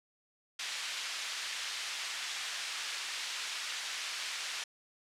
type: band-pass noise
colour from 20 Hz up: pink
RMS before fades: -39 dBFS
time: 0.59-4.64 s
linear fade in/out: 5 ms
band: 2000 to 6100 Hz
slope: 12 dB/octave
effects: low-pass 11000 Hz 12 dB/octave